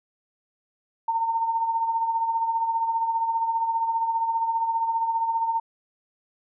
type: tone with tremolo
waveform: sine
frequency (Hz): 911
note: A#5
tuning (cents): -40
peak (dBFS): -19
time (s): 1.08-5.6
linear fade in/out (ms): 5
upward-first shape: triangle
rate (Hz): 15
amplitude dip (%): 60
effects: none